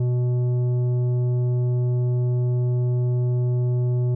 sine tone with tanh clipping, 123.47 Hz, B2, in tune, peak -20 dBFS, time 0-4.15 s, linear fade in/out 5 ms, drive 9 dB, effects none

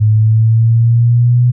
sine linear sweep, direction up, 106.8 to 123.47 Hz, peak -6 dBFS, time 0-1.52 s, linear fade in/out 20 ms, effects none

